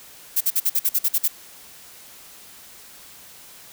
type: noise bursts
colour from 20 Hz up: violet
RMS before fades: -19 dBFS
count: 10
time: 0.36-1.281 s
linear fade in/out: 10 ms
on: 48 ms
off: 49 ms
effects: white hiss -45 dBFS RMS until 3.72 s